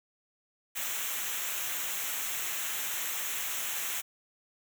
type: noise with comb filter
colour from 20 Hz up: white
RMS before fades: -34 dBFS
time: 0.75-4.02 s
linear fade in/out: 20 ms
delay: 0.21 ms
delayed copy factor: -0.7
effects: none